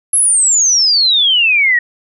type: exponential sweep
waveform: sine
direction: down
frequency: 11180 to 1864.7 Hz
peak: -8 dBFS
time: 0.13-1.79 s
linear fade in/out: 5 ms
effects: none